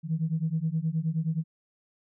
sine beating tone pair, 156 / 165.5 Hz, D#3 / E3, +5 / +7 cents, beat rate 9.5 Hz, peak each -28 dBFS, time 0.03-1.44 s, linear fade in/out 50 ms, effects tanh soft clip ceiling -18 dBFS

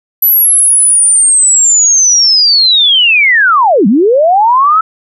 sine linear two-way sweep, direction down then up, 12000 to 182.1 to 1329 Hz, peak -4 dBFS, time 0.22-4.81 s, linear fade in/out 5 ms, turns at 3.87 s, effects none

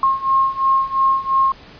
sine beating tone pair, 1072 / 1074.9 Hz, C6 / C6, +42 / +46 cents, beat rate 2.9 Hz, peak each -18 / -16 dBFS, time 0.03-1.52 s, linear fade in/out 2 ms, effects pink hiss -42 dBFS RMS until 1.79 s + resampled to 11025 Hz

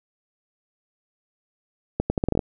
accelerating click train, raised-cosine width 2 ms, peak -8 dBFS, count 9, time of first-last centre 2-2.392 s, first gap 100 ms, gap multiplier 0.78, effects none

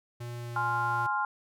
square tone with pitch glide, 119.8 to 117.95 Hz, A#2 to A#2, +48 to +21 cents, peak -37 dBFS, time 0.2-1.07 s, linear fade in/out 10 ms, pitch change -27 cents, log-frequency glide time 0.38-0.68 s
sine chord, F minor, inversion first, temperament just, 838.1 / 1047.7 / 1396.9 Hz, Ab5 / C6 / F6, +16 / +2 / 0 cents, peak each -31 dBFS, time 0.56-1.25 s, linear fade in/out 2 ms
effects none

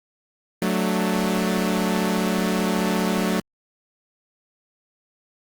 sawtooth chord, D major, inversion first, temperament equal, 185 / 220 / 293.7 Hz, F#3 / A3 / D4, 0 / 0 / 0 cents, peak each -19 / -20 / -25 dBFS, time 0.62-3.4 s, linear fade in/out 2 ms, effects Opus 32 kbps

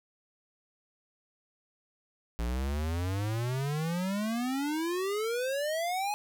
square exponential sweep, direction up, 56.4 to 846 Hz, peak -30 dBFS, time 2.39-6.14 s, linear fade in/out 0 ms, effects none

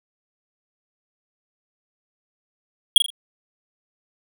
square tone with echo, 3293 Hz, G#7, 15 cents flat, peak -6 dBFS, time 2.96-2.98 s, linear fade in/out 2 ms, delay 41 ms, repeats 3, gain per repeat -9 dB, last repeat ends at 3.103 s, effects none

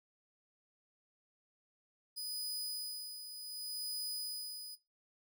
sawtooth tone with tremolo, 4978 Hz, D#8, in tune, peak -34 dBFS, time 2.16-4.76 s, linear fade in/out 20 ms, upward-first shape sine, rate 0.67 Hz, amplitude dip 60%, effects noise-tail reverb RT60 0.2 s tail -17 dB re dry

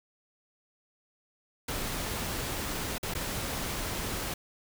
pink noise with dropouts, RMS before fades -34 dBFS, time 1.68-4.34 s, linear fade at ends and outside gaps 5 ms, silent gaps 2.982-3.029 / 3.139-3.149 s, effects none

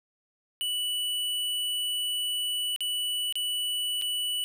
square tone with dropouts, 2960 Hz, F#7, in tune, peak -28 dBFS, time 0.61-4.44 s, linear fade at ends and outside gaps 0 ms, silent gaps 2.762-2.806 / 3.325-3.355 / 4.014-4.021 s, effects none

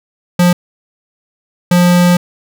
square tone bursts at uneven times, 176.8 Hz, F3, 22 cents sharp, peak -7 dBFS, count 2, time 0.39-0.53 / 1.71-2.17 s, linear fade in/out 5 ms, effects none

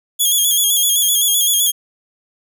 5% pulse tone with vibrato, 3322 Hz, G#7, in tune, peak -5 dBFS, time 0.19-1.72 s, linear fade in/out 20 ms, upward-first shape square, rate 7.8 Hz, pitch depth 43 cents each way, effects none

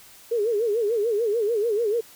sine tone with vibrato, 440 Hz, A4, in tune, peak -20 dBFS, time 0.31-2.01 s, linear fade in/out 10 ms, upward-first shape sine, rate 6.8 Hz, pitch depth 150 cents each way, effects white hiss -49 dBFS RMS until 2.15 s

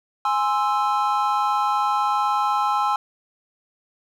triangle chord, Ab augmented, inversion none, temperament equal, 830.6 / 1046.5 / 1318.5 Hz, Ab5 / C6 / E6, 0 / 0 / 0 cents, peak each -20 / -22 / -22 dBFS, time 0.25-2.96 s, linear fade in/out 2 ms, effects none

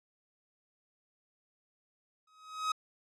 45% pulse tone with exponential growth, 1267 Hz, D#6, 31 cents sharp, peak -27 dBFS, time 2.27-2.72 s, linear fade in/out 5 ms, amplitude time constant 96 ms, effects low-pass 7000 Hz 12 dB/octave

